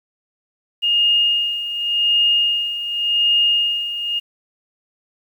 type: tone with tremolo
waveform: sine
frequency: 2841 Hz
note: F7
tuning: 29 cents sharp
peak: -12 dBFS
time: 0.82-4.2 s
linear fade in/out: 20 ms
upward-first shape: sine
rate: 0.88 Hz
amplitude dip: 70%
effects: 8-bit